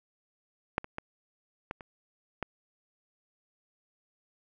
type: clicks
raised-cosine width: 0.5 ms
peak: -11 / -26 / -20 / -20 / -29 / -17 dBFS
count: 6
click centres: 0.781 / 0.844 / 0.984 / 1.711 / 1.808 / 2.427 s
effects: none